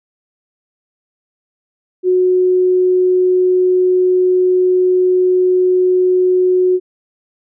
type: tone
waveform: sine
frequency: 366.4 Hz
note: F#4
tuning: 17 cents flat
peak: -9 dBFS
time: 2.03-6.8 s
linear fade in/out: 50 ms
effects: none